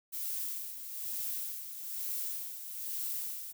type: noise with tremolo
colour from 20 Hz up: violet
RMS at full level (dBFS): -36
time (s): 0.12-3.53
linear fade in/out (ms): 20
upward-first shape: sine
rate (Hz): 1.1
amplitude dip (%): 60
effects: none